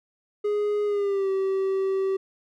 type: tone with pitch glide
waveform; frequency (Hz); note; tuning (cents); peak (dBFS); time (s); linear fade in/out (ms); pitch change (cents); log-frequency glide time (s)
triangle; 415.3 to 385.3; G#4 to G4; 0 to -30; -20; 0.44-2.17; 10; -130; 0.85-1.3
effects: none